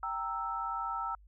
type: chord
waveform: sine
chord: E diminished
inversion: first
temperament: equal with one note detuned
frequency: 784 / 925.9 / 1318.5 Hz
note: G5 / Bb5 / E6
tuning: 0 / -12 / 0 cents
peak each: -40 / -38 / -35 dBFS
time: 0.03-1.15 s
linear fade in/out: 2 ms
effects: added 50 Hz sine -55 dBFS peak until 1.27 s